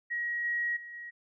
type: tone with level steps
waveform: sine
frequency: 1900 Hz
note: A#6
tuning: 33 cents sharp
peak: -30 / -28 / -42 / -40 dBFS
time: 0.1-1.11 s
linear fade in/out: 20 ms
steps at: 0.44 / 0.76 / 0.93 s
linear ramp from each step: 10 ms
effects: none